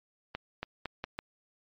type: accelerating click train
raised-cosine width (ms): 0.3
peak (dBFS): -18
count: 5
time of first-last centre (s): 0.35-1.189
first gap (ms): 280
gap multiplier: 0.81
effects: low-pass 4000 Hz 12 dB/octave + MP3 48 kbps